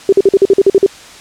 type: tone bursts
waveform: sine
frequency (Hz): 392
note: G4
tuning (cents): 0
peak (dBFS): -3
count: 10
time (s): 0.09-0.863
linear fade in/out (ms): 2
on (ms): 35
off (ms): 47
effects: white hiss -35 dBFS RMS until 1.2 s + low-pass 7000 Hz 12 dB/octave